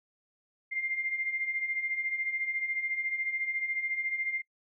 sine beating tone pair, 2093 / 2107 Hz, C7 / C7, 0 / +12 cents, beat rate 14 Hz, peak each -37 / -31 dBFS, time 0.71-4.42 s, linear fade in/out 20 ms, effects noise-tail reverb RT60 0.1 s tail -25 dB re dry

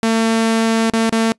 sawtooth tone with dropouts, 225.4 Hz, A3, 42 cents sharp, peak -9 dBFS, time 0.03-1.32 s, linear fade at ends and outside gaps 0 ms, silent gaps 0.899-0.935 / 1.095-1.125 s, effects noise-tail reverb RT60 0.1 s tail -23 dB re dry + resampled to 24000 Hz

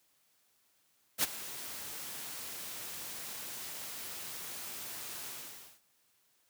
white noise with ADSR envelope, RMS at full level -27 dBFS, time 1.18-5.81 s, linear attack 51 ms, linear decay 24 ms, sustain -16 dB, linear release 540 ms, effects white hiss -72 dBFS RMS until 6.49 s + high-pass 80 Hz 12 dB/octave

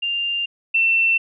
sine tone pair in turn, 2794 / 2690 Hz, F7 / E7, 0 / +34 cents, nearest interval minor second, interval 66 cents, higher first, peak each -20 / -14 dBFS, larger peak second, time 0.02-0.46 / 0.74-1.18 s, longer neither, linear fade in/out 10 ms, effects none

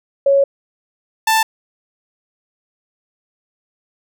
sine / sawtooth tone pair in turn, 554.4 / 885.2 Hz, C#5 / A5, 0 / +10 cents, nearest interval minor sixth, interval 810 cents, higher second, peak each -9 / -8 dBFS, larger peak second, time 0.26-0.44 / 1.27-1.43 s, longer first, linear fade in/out 5 ms, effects none

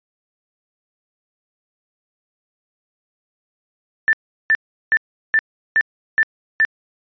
sine tone bursts, 1772 Hz, A6, 12 cents sharp, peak -11 dBFS, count 7, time 4.08-6.65 s, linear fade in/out 0 ms, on 50 ms, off 370 ms, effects resampled to 11025 Hz

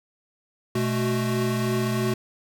square tone cluster, 122.7 / 216.4 / 371.1 Hz, B2 / A3 / F#4, -11 / -29 / +5 cents, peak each -27 / -27 / -29 dBFS, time 0.75-2.14 s, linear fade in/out 5 ms, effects none

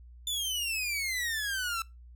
sawtooth exponential sweep, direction down, 3551 to 1318.5 Hz, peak -27 dBFS, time 0.27-1.82 s, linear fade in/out 2 ms, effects noise-tail reverb RT60 0.2 s tail -20 dB re dry + added 60 Hz sine -48 dBFS peak until 2.15 s

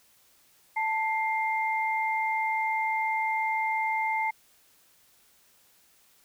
sine tone pair together, 882.9 / 2100 Hz, A5 / C7, +6 / +6 cents, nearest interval octave + minor third, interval 1500 cents, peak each -27 / -29 dBFS, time 0.76-4.31 s, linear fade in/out 10 ms, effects white hiss -62 dBFS RMS until 6.24 s

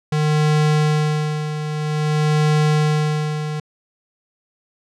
square tone with tremolo, 152 Hz, D#3, 40 cents flat, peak -14 dBFS, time 0.12-3.6 s, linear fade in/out 5 ms, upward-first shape sine, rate 0.51 Hz, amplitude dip 65%, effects low-pass 7000 Hz 12 dB/octave

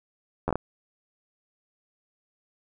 slowing click train, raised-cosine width 1 ms, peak -12 dBFS, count 5, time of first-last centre 0.48-0.556 s, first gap 11 ms, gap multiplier 1.38, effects none

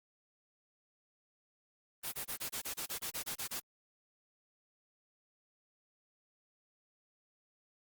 white noise bursts, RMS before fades -39 dBFS, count 13, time 2.03-3.603 s, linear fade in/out 20 ms, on 97 ms, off 26 ms, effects Opus 32 kbps

